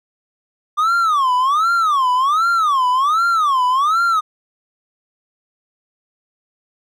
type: tone with vibrato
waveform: triangle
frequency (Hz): 1174.7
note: D6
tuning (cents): 0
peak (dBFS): -11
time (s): 0.77-4.21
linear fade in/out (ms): 20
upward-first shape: sine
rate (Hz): 1.3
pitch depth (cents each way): 290
effects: none